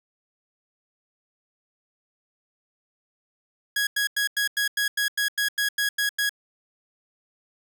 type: tone bursts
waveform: sawtooth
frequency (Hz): 1661.2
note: G#6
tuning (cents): 0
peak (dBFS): -18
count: 13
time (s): 3.76-6.294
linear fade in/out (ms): 5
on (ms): 110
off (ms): 92
effects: 10-bit